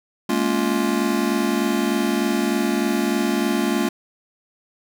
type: chord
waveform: square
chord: Bb minor seventh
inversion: third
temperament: just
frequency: 209.8 / 233.1 / 279.7 / 349.6 Hz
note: Ab3 / Bb3 / Db4 / F4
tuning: +18 / 0 / +16 / +2 cents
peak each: -25 dBFS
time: 0.29-3.89 s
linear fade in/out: 5 ms
effects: none